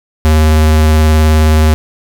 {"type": "tone with vibrato", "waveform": "square", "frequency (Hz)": 77.78, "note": "D#2", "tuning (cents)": 0, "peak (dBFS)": -6, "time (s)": [0.25, 1.74], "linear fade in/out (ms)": 0, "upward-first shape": "sine", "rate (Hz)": 19, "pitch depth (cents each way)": 16, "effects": []}